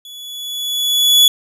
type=tone with level ramp; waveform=40% pulse; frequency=3409 Hz; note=G#7; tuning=45 cents sharp; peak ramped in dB=-32 to -4 dBFS; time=0.05-1.28 s; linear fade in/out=2 ms; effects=none